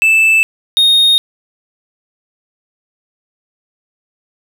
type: tone pair in turn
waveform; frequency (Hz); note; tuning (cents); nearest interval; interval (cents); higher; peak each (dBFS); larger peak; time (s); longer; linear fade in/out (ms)
triangle; 2637 / 3710; E7 / A#7; 0 / -9; tritone; 591; second; -5; neither; 0.02-0.43 / 0.77-1.18; neither; 0
effects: none